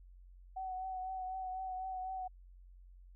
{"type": "tone with vibrato", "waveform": "sine", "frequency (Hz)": 750, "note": "F#5", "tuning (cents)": 23, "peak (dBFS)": -38, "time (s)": [0.56, 2.28], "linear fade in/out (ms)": 10, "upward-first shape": "triangle", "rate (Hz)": 4, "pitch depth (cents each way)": 28, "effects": ["added 45 Hz sine -54 dBFS peak until 3.15 s"]}